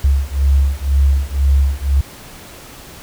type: beating tone pair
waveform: sine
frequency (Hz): 68 / 70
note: C#2 / C#2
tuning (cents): -33 / +18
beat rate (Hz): 2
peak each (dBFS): -14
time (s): 0.04-2.01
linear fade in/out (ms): 5
effects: pink hiss -37 dBFS RMS until 3.02 s